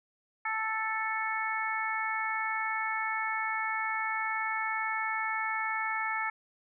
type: harmonic tone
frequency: 440.3 Hz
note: A4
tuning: 1 cent sharp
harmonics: 2 / 3 / 4 / 5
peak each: -35 / -35 / -35 / -35 dBFS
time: 0.45-6.3 s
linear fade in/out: 5 ms
effects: none